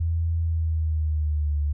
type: tone with pitch glide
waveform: sine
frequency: 82.8 to 73.34 Hz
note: E2 to D2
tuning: +8 to -2 cents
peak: -21 dBFS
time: 0-1.73 s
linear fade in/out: 10 ms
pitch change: -210 cents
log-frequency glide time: 0.41-1.59 s
effects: none